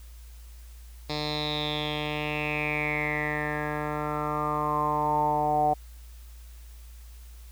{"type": "tone with low-pass filter sweep", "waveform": "10% pulse", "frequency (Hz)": 150, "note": "D3", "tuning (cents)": 37, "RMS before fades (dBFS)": -28, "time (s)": [1.09, 5.74], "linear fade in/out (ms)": 10, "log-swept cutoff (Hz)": [4500, 730], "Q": 8.6, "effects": ["added 58 Hz sine -43 dBFS peak until 7.51 s", "white hiss -57 dBFS RMS until 7.51 s"]}